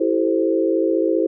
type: chord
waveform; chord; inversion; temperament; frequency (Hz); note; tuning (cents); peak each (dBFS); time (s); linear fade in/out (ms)
sine; A minor seventh; second; equal with one note detuned; 329.6 / 384.4 / 440 / 523.3; E4 / G4 / A4 / C5; 0 / -34 / 0 / 0; -19 / -22 / -23 / -22; 0-1.27; 10
effects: none